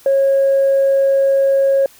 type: tone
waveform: sine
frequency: 546 Hz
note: C#5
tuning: 26 cents flat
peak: -9 dBFS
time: 0.06-1.86 s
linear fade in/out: 2 ms
effects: tanh soft clip ceiling -7 dBFS + white hiss -46 dBFS RMS until 1.99 s